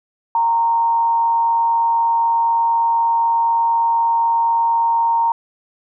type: tone with frequency modulation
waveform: sine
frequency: 924 Hz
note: A#5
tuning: 16 cents flat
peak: -13 dBFS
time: 0.35-5.32 s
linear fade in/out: 2 ms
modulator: 149 Hz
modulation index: 0.22
effects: none